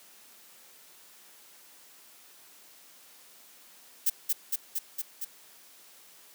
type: noise with echo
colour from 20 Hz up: violet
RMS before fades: -24 dBFS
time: 4.06-4.1 s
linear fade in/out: 10 ms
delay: 230 ms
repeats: 5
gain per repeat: -2 dB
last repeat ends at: 5.25 s
effects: white hiss -55 dBFS RMS until 6.34 s + high-pass 200 Hz 12 dB/octave